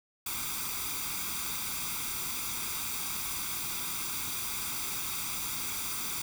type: noise with comb filter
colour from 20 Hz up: white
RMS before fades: -35 dBFS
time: 0.26-6.22 s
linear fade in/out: 5 ms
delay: 0.84 ms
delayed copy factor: +0.75
effects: none